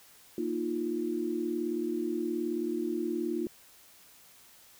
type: chord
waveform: sine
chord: Bb suspended fourth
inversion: none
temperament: just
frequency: 233.1 / 310.8 / 349.6 Hz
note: Bb3 / Eb4 / F4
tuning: 0 / -2 / +2 cents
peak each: -36 / -34 / -32 dBFS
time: 0.38-3.47 s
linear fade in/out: 2 ms
effects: white hiss -57 dBFS RMS until 4.79 s